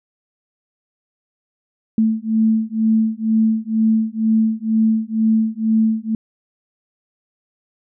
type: beating tone pair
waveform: sine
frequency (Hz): 220 / 222.1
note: A3 / A3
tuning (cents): 0 / +16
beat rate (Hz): 2.1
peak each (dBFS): -17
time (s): 1.98-6.15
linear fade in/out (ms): 2
effects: none